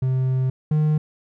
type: tone pair in turn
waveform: triangle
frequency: 130 / 152.95 Hz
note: C3 / D#3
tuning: -11 / -29 cents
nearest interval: minor third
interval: 282 cents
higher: second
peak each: -16 / -14 dBFS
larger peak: second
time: 0.02-0.5 / 0.71-0.98 s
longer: first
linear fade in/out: 5 ms
effects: none